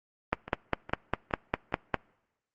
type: two click trains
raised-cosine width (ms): 0.5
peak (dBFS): -9 / -23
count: 9 / 4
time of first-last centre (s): 0.33-1.943 / 0.48-1.725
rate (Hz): 4.96 / 2.41
effects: noise-tail reverb RT60 1.0 s tail -26 dB re dry + Opus 24 kbps